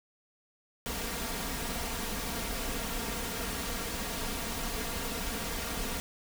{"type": "noise with comb filter", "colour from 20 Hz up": "pink", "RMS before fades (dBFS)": -35, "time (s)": [0.86, 6], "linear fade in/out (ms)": 0, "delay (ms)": 4.3, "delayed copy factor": 0.6, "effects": []}